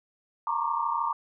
sine tone cluster, 916 / 949 / 1093 / 1179 Hz, A#5 / A#5 / C#6 / D6, -31 / +31 / -25 / +6 cents, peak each -31 dBFS, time 0.47-1.13 s, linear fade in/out 2 ms, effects none

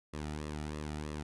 sawtooth tone with flanger, 75.5 Hz, D2, 48 cents sharp, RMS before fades -40 dBFS, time 0.13-1.23 s, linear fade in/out 10 ms, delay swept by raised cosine 1.3 to 1.92 ms, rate 3.1 Hz, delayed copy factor -0.65, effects resampled to 24000 Hz

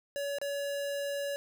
square tone with dropouts, 566 Hz, C#5, 36 cents sharp, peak -33 dBFS, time 0.16-1.36 s, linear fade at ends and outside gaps 0 ms, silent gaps 0.385-0.415 s, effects none

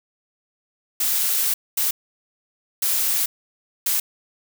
blue noise bursts at uneven times, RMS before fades -21 dBFS, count 4, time 1-1.54 / 1.77-1.91 / 2.82-3.26 / 3.86-4 s, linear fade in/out 5 ms, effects none

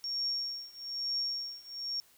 sine tone with tremolo, 5530 Hz, F8, 18 cents flat, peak -29 dBFS, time 0.04-2 s, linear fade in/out 0 ms, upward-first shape triangle, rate 1.1 Hz, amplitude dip 95%, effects white hiss -63 dBFS RMS until 2.17 s

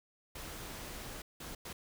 pink noise bursts at uneven times, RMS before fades -45 dBFS, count 3, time 0.35-1.22 / 1.4-1.55 / 1.65-1.73 s, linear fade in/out 5 ms, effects none

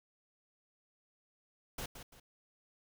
pink noise with echo, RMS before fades -41 dBFS, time 1.78-1.86 s, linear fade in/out 5 ms, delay 170 ms, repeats 2, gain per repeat -9 dB, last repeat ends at 2.2 s, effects none

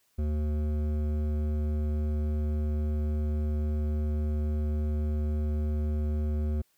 sine tone with hard clipping, 75.3 Hz, D2, 44 cents sharp, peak -28 dBFS, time 0.18-6.62 s, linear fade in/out 10 ms, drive 12 dB, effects white hiss -70 dBFS RMS until 6.77 s

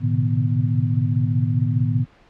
sine tone cluster, 110.7 / 126 / 131 / 152.5 / 245.6 Hz, A2 / B2 / C3 / D#3 / B3, +11 / +35 / +2 / -34 / -9 cents, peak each -20 / -23 / -28 / -24 / -27 dBFS, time 0-2.06 s, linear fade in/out 50 ms, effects pink hiss -53 dBFS RMS until 2.29 s + low-pass 3000 Hz 12 dB/octave

